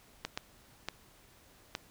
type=clicks; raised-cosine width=0.2 ms; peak=-17 dBFS; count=4; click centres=0.25 / 0.375 / 0.886 / 1.751 s; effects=pink hiss -61 dBFS RMS until 1.9 s

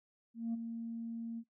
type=tone with ADSR envelope; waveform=sine; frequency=230 Hz; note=A#3; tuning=23 cents flat; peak=-30 dBFS; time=0.34-1.44 s; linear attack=200 ms; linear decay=17 ms; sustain=-8 dB; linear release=57 ms; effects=noise-tail reverb RT60 0.1 s tail -20 dB re dry + tanh soft clip ceiling -31 dBFS

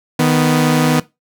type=tone pair together; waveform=sawtooth; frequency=155.56 / 247.5 Hz; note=D#3 / B3; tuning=0 / +4 cents; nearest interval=minor sixth; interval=804 cents; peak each=-10 dBFS; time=0.19-1 s; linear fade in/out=5 ms; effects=noise-tail reverb RT60 0.2 s tail -18 dB re dry

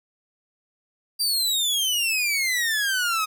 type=exponential sweep; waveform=sawtooth; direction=down; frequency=4763 to 1251 Hz; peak=-18 dBFS; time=1.19-3.26 s; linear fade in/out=20 ms; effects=10-bit

